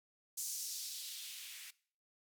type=noise with band-pass filter sweep; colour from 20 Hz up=violet; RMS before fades=-45 dBFS; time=0.37-1.71 s; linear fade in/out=10 ms; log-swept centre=6900 to 2100 Hz; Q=1.8; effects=noise-tail reverb RT60 0.5 s tail -21 dB re dry